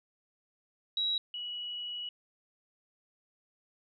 sine tone pair in turn, 3869 / 2928 Hz, B7 / F#7, -36 / -19 cents, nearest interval perfect fourth, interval 483 cents, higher first, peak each -28 / -36 dBFS, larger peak first, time 0.97-1.18 / 1.34-2.09 s, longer second, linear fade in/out 2 ms, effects none

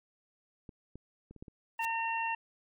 clicks, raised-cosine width 3 ms, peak -34 / -33 / -37 / -39 / -31 / -36 dBFS, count 6, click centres 0.692 / 0.956 / 1.31 / 1.363 / 1.425 / 1.482 s
white noise with exponential growth, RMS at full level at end -40 dBFS, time 1.78-1.85 s, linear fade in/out 0 ms, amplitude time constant 15 ms
harmonic tone, 911 Hz, A#5, 40 cents flat, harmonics 1 / 2 / 3, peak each -33 / -39 / -36 dBFS, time 1.79-2.35 s, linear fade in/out 5 ms
effects none

